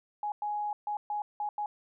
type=tone bursts at uneven times; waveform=sine; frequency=834 Hz; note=G#5; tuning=7 cents sharp; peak=-30 dBFS; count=6; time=0.23-0.32 / 0.42-0.73 / 0.87-0.97 / 1.1-1.22 / 1.4-1.49 / 1.58-1.66 s; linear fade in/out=2 ms; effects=none